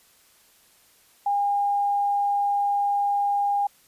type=tone; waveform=sine; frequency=810 Hz; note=G#5; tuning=43 cents flat; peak=-20 dBFS; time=1.26-3.67 s; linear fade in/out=5 ms; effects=white hiss -58 dBFS RMS until 3.87 s + resampled to 32000 Hz